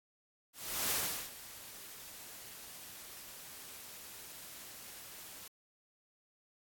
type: noise with ADSR envelope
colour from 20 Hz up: white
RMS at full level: -33 dBFS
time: 0.53-5.48 s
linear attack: 380 ms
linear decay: 390 ms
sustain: -17 dB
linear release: 5 ms
effects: AAC 64 kbps

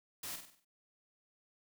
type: noise with echo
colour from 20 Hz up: white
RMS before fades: -43 dBFS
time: 0.23-0.36 s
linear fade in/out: 5 ms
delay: 48 ms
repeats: 6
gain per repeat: -6 dB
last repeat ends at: 0.648 s
effects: none

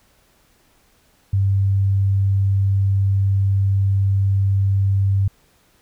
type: tone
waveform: sine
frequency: 98 Hz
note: G2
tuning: in tune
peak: -14 dBFS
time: 1.33-5.28 s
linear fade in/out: 5 ms
effects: pink hiss -58 dBFS RMS until 5.81 s

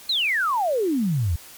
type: exponential sweep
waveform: sine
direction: down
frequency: 4274 to 75 Hz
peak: -19 dBFS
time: 0.09-1.36 s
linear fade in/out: 5 ms
effects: white hiss -44 dBFS RMS until 1.57 s + MP3 96 kbps

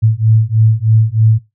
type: beating tone pair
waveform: sine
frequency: 109 / 112.2 Hz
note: A2 / A2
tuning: -16 / +34 cents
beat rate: 3.2 Hz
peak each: -11 dBFS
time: 0.02-1.39 s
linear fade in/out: 20 ms
effects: noise-tail reverb RT60 0.2 s tail -18 dB re dry

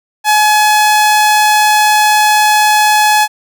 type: tone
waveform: sawtooth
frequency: 848 Hz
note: G#5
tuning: 36 cents sharp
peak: -3 dBFS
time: 0.24-3.28 s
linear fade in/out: 50 ms
effects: none

